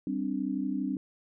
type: chord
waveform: sine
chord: G suspended fourth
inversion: none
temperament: equal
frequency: 196 / 261.6 / 293.7 Hz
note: G3 / C4 / D4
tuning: 0 / 0 / 0 cents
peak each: -34 / -32 / -33 dBFS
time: 0.07-0.97 s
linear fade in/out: 2 ms
effects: none